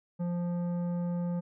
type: tone with tanh clipping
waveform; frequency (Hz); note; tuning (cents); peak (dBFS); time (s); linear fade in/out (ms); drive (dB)
triangle; 174.61; F3; 0; -31; 0.19-1.41; 20; 15
effects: none